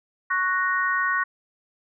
sine chord, F# major, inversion second, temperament equal, 1108.7 / 1480 / 1864.7 Hz, C#6 / F#6 / A#6, 0 / 0 / 0 cents, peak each -25 dBFS, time 0.3-1.24 s, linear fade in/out 10 ms, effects none

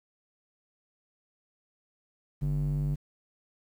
square tone with band-pass filter, 49 Hz, G1, in tune, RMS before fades -29 dBFS, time 2.41-2.96 s, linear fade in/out 20 ms, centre 130 Hz, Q 3.5, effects 10-bit

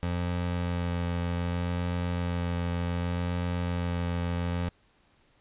25% pulse tone with vibrato, 87.31 Hz, F2, in tune, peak -24 dBFS, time 0.03-4.69 s, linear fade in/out 0 ms, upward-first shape sine, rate 0.66 Hz, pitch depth 13 cents each way, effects pink hiss -65 dBFS RMS until 5.4 s + resampled to 8000 Hz

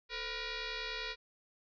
sine tone with frequency modulation, 993 Hz, B5, 9 cents sharp, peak -37 dBFS, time 0.09-1.16 s, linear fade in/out 50 ms, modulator 479 Hz, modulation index 7.7, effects none

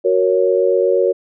sine chord, F# major, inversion none, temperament equal, 370 / 466.2 / 554.4 Hz, F#4 / A#4 / C#5, 0 / 0 / 0 cents, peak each -16 dBFS, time 0.04-1.13 s, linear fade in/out 20 ms, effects none

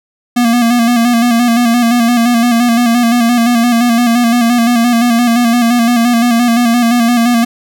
square tone with vibrato, 236.9 Hz, A#3, 28 cents sharp, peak -8 dBFS, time 0.36-7.45 s, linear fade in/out 10 ms, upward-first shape square, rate 5.8 Hz, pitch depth 43 cents each way, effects none

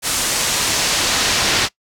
brown noise with band-pass filter sweep, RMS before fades -18 dBFS, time 0.02-1.69 s, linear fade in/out 50 ms, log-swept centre 8800 to 4600 Hz, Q 0.89, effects noise-tail reverb RT60 0.1 s tail -21 dB re dry

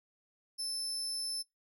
30% pulse tone, 5274 Hz, E8, in tune, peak -31 dBFS, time 0.58-1.43 s, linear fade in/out 20 ms, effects noise-tail reverb RT60 0.2 s tail -24 dB re dry

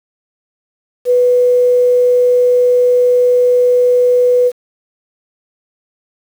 sine tone with quantisation, 493.9 Hz, B4, in tune, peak -7 dBFS, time 1.05-4.52 s, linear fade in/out 50 ms, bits 6, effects none

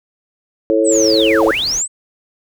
sine chord, A major, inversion second, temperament equal with one note detuned, 329.6 / 440 / 548 Hz, E4 / A4 / C#5, 0 / 0 / -20 cents, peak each -15 dBFS, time 0.7-1.51 s, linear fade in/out 0 ms
sine linear two-way sweep, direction down then up, 8372 to 443.9 to 8372 Hz, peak -15 dBFS, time 0.84-1.88 s, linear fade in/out 50 ms, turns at 1.45 s
pink noise, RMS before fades -33 dBFS, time 0.89-1.83 s, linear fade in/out 50 ms
effects none

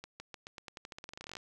accelerating click train, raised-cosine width 0.2 ms, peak -27 dBFS, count 22, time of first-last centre 0.04-1.369 s, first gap 160 ms, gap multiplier 0.89, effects none

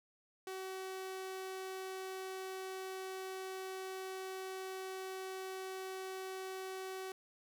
sawtooth tone, 378.3 Hz, F#4, 38 cents sharp, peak -38 dBFS, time 0.47-7.12 s, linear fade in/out 2 ms, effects none

